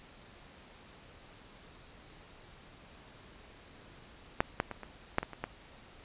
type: clicks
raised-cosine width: 0.5 ms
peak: -10 / -13 / -23 / -28 / -11 / -21 / -28 / -19 dBFS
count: 8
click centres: 4.405 / 4.601 / 4.713 / 4.833 / 5.184 / 5.23 / 5.333 / 5.44 s
effects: pink hiss -55 dBFS RMS until 6.04 s + resampled to 8000 Hz